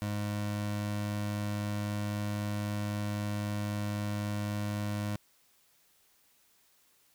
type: tone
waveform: 25% pulse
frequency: 103.83 Hz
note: G#2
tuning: in tune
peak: -28 dBFS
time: 0.02-5.16 s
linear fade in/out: 0 ms
effects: white hiss -67 dBFS RMS until 7.14 s